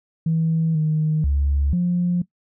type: tone with pitch steps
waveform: sine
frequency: 162.2 / 155.1 / 70.7 / 176.4 Hz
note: E3 / D#3 / C#2 / F3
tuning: -28 / -5 / +35 / +18 cents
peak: -16 dBFS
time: 0.26-2.22 s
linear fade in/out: 5 ms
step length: 490 ms
effects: noise-tail reverb RT60 0.1 s tail -19 dB re dry + tanh soft clip ceiling -12 dBFS